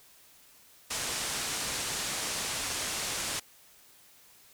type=low-pass noise; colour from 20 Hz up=white; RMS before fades=-34 dBFS; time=0.9-3.4 s; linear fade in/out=10 ms; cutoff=9300 Hz; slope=24 dB/octave; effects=white hiss -58 dBFS RMS until 4.53 s